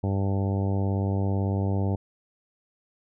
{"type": "harmonic tone", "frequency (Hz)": 98, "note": "G2", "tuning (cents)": 0, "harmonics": [1, 2, 3, 4, 5, 6, 7, 8, 9], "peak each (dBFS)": [-24, -30, -34, -36, -38, -40, -41, -42, -43], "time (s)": [0.03, 1.96], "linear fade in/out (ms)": 10, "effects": []}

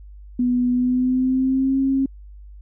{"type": "tone with pitch glide", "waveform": "sine", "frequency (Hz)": [246.9, 269.2], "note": ["B3", "C4"], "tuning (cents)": [0, 49], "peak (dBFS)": -16, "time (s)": [0.39, 2.06], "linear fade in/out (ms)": 5, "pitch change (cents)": 149, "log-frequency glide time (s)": [0.71, 1.78], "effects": ["added 50 Hz sine -38 dBFS peak until 2.61 s"]}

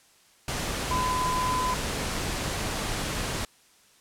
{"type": "tone in noise", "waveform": "sine", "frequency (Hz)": 1010, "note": "B5", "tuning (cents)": 39, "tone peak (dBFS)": -25, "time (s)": [0.91, 1.74], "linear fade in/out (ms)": 2, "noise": "pink", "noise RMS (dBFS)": -30, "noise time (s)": [0.48, 3.45], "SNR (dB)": 2, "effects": ["white hiss -59 dBFS RMS until 4 s", "low-pass 10000 Hz 12 dB/octave"]}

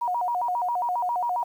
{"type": "tone with vibrato", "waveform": "sine", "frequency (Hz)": 830.6, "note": "G#5", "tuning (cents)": 0, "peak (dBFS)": -23, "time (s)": [0.01, 1.44], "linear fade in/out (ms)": 10, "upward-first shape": "square", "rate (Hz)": 7.4, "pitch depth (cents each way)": 240, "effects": ["9-bit"]}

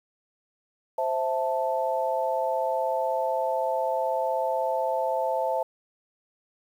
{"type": "chord", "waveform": "sine", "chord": "A minor", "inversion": "first", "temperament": "equal", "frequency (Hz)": [523.3, 659.3, 880], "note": ["C5", "E5", "A5"], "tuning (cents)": [0, 0, 0], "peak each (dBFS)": -28, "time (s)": [0.98, 5.63], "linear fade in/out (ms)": 5, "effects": ["9-bit"]}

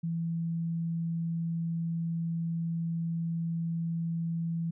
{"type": "tone", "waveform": "sine", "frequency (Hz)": 166.4, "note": "E3", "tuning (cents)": 17, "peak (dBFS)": -29, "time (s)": [0.03, 4.71], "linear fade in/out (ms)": 10, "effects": []}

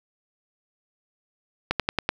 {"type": "slowing click train", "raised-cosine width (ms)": 0.3, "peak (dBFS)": -6, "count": 5, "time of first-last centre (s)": [1.71, 2.091], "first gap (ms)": 87, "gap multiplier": 1.06, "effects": ["7-bit"]}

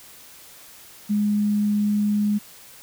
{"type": "tone", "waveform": "sine", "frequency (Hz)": 207.7, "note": "G#3", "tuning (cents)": 0, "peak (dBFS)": -18, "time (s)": [1.09, 2.39], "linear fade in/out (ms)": 20, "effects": ["white hiss -46 dBFS RMS until 2.82 s"]}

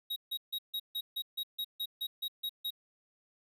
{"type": "tone bursts", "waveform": "square", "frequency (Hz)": 3801, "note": "A#7", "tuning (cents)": 33, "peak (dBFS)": -34, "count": 13, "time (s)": [0.1, 2.706], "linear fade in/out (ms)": 10, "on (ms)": 62, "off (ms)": 150, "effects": []}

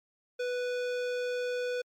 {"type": "tone with hard clipping", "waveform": "sine", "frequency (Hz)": 493.9, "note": "B4", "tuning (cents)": 0, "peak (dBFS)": -32, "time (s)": [0.39, 1.82], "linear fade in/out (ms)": 10, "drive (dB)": 17, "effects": ["MP3 96 kbps"]}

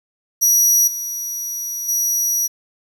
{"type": "tone with level steps", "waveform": "sawtooth", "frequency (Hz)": 5800, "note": "F#8", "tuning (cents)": -35, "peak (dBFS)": [-9, -21, -14], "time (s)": [0.41, 2.48], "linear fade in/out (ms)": 20, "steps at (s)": [0.87, 1.88], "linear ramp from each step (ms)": 10, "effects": ["8-bit"]}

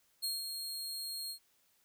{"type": "tone with ADSR envelope", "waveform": "sawtooth", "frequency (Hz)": 4251, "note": "C8", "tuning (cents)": 27, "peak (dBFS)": -30, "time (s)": [0.22, 1.39], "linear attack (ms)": 22, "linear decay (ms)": 180, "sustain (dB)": -6, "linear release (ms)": 88, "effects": ["white hiss -72 dBFS RMS until 1.84 s"]}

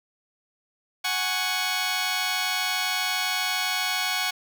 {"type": "chord", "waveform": "10% pulse", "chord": "F# suspended second", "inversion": "none", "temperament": "just", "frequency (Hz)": [740, 832.5, 1110], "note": ["F#5", "G#5", "C#6"], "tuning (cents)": [0, 4, 2], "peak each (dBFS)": [-20, -23, -22], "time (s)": [1.04, 4.31], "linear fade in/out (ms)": 10, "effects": []}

